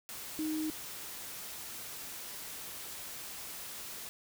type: tone in noise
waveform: sine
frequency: 311.1 Hz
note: D#4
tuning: in tune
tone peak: -32 dBFS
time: 0.39-0.7 s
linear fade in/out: 0 ms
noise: white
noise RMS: -44 dBFS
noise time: 0.09-4.09 s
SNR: +9 dB
effects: none